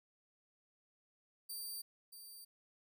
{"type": "tone with echo", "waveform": "10% pulse", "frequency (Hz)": 4654, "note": "D8", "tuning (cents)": -17, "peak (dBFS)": -36, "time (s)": [1.49, 1.82], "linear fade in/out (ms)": 10, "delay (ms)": 630, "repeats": 1, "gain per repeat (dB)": -9, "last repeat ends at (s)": 2.45, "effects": []}